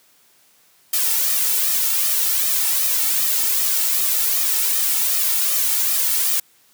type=noise with flanger; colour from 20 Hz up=blue; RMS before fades=-19 dBFS; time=0.93-6.4 s; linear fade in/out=5 ms; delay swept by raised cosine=1.6 to 2.26 ms; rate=2.6 Hz; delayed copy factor=+0.65; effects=white hiss -56 dBFS RMS until 6.73 s + high-pass 100 Hz 12 dB/octave